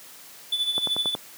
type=tone with tremolo; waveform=triangle; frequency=3479 Hz; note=A7; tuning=20 cents flat; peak=-19 dBFS; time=0.52-1.15 s; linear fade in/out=5 ms; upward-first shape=sine; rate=13 Hz; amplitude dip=65%
type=click train; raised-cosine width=1 ms; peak=-16 dBFS; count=5; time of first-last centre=0.78-1.15 s; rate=10.8 Hz
effects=white hiss -46 dBFS RMS until 1.37 s + high-pass 150 Hz 12 dB/octave